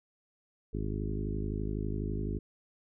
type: harmonic tone with a mistuned harmonic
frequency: 51.91 Hz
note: G#1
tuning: in tune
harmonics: 1 / 2 / 3 / 4 / 5 / 6 / 7 / 8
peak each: -35 / -38 / -40 / -41 / -42 / -43 / -43 / -44 dBFS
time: 0.73-2.39 s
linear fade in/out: 10 ms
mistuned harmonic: 1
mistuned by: -34 cents
effects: none